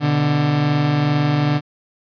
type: tone pair together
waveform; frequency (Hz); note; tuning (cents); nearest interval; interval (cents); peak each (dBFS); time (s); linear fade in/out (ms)
30% pulse; 124.7 / 147.06; B2 / D3; +17 / +3; minor third; 286; -21 / -13; 0-1.61; 50
effects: resampled to 11025 Hz